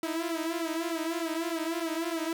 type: tone with flanger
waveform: sawtooth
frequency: 329.4 Hz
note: E4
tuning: 1 cent flat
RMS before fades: -32 dBFS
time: 0.03-2.33 s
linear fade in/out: 2 ms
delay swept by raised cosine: 1.8 to 7.5 ms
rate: 3.3 Hz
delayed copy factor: -0.9
effects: none